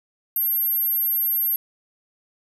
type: tone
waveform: sine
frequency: 12610 Hz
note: G9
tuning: 9 cents sharp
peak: -19 dBFS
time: 0.36-1.56 s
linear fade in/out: 2 ms
effects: none